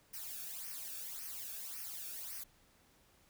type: noise with flanger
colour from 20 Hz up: blue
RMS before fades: -45 dBFS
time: 0.13-2.44 s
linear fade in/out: 10 ms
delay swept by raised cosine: 0.26 to 1.01 ms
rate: 1.8 Hz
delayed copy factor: -0.75
effects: pink hiss -68 dBFS RMS until 3.29 s